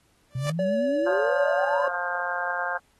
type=tone with exponential growth; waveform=sawtooth; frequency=587.3 Hz; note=D5; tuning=in tune; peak=-20 dBFS; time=0.3-0.5 s; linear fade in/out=5 ms; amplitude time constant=43 ms
type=exponential sweep; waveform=sine; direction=up; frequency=123.47 to 1108.7 Hz; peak=-26 dBFS; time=0.35-1.88 s; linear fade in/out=5 ms
type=tone with vibrato; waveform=triangle; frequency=569 Hz; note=C#5; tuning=45 cents sharp; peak=-21 dBFS; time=0.59-1.88 s; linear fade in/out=2 ms; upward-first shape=sine; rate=9.1 Hz; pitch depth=18 cents each way
type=harmonic tone; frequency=176.8 Hz; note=F3; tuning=22 cents sharp; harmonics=3 / 4 / 5 / 6 / 7 / 8 / 9; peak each=-36 / -33 / -34 / -35 / -38 / -34 / -30 dBFS; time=1.06-2.78 s; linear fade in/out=10 ms
effects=pink hiss -65 dBFS RMS until 2.99 s + AAC 32 kbps